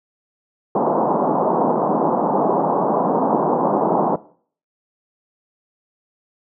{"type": "band-pass noise", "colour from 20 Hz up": "white", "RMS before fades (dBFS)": -18, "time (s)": [0.75, 4.16], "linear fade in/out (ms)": 5, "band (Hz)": [160, 1000], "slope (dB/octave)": 48, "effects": ["noise-tail reverb RT60 0.5 s tail -19 dB re dry"]}